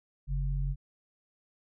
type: tone pair together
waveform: sine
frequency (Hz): 45.85 / 138.59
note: F#1 / C#3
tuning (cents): -15 / 0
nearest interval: octave + perfect fifth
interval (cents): 1915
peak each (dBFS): -29 / -33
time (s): 0.27-0.76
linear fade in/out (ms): 50
effects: none